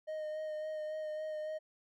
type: tone with vibrato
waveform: triangle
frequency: 618 Hz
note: D#5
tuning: 12 cents flat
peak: -35 dBFS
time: 0.07-1.59 s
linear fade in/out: 20 ms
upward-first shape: sine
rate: 3.6 Hz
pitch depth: 18 cents each way
effects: none